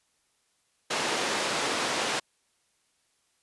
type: band-pass noise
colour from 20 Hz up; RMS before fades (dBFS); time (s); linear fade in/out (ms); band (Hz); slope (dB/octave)
pink; -29; 0.9-2.2; 10; 370 to 6800; 12
effects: white hiss -71 dBFS RMS until 3.42 s + resampled to 24000 Hz